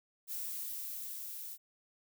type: noise with level ramp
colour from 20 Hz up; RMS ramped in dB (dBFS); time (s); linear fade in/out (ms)
violet; -39 to -45; 0.27-1.58; 50
effects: none